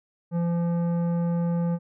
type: tone with tanh clipping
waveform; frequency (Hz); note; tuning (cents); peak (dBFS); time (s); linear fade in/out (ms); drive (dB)
sine; 171; F3; -36; -24; 0.31-1.79; 50; 12
effects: none